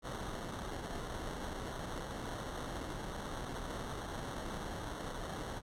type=noise with sample-and-hold; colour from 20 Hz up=pink; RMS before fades=-42 dBFS; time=0.02-5.62 s; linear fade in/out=50 ms; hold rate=2450 Hz; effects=low-pass 11000 Hz 12 dB/octave